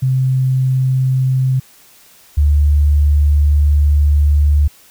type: tone pair in turn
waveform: sine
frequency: 130.5 / 73.24 Hz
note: C3 / D2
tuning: -4 / -4 cents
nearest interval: minor seventh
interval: 1000 cents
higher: first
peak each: -11 / -8 dBFS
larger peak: second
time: 0.02-1.6 / 2.37-4.68 s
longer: second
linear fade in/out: 10 ms
effects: white hiss -46 dBFS RMS until 4.9 s